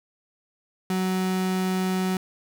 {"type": "tone", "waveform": "35% pulse", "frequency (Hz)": 186.4, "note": "F#3", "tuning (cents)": 13, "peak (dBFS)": -21, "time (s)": [0.9, 2.17], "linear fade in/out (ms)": 2, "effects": []}